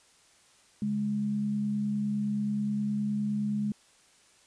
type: tone pair together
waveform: sine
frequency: 138.1 / 207.7 Hz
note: C#3 / G#3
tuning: -6 / 0 cents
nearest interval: perfect fifth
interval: 706 cents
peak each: -38 / -27 dBFS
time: 0.82-3.72 s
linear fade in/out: 2 ms
effects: white hiss -61 dBFS RMS until 4.46 s + resampled to 22050 Hz